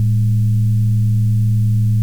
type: tone with frequency modulation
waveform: sine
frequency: 110 Hz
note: A2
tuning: in tune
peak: -11 dBFS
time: 0-2.02 s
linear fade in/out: 0 ms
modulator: 91.7 Hz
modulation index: 0.42
effects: 7-bit